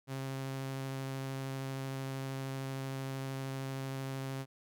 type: tone with vibrato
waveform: sawtooth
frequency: 134.3 Hz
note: C3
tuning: 46 cents sharp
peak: -33 dBFS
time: 0.07-4.46 s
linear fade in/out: 50 ms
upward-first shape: sine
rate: 13 Hz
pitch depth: 9 cents each way
effects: none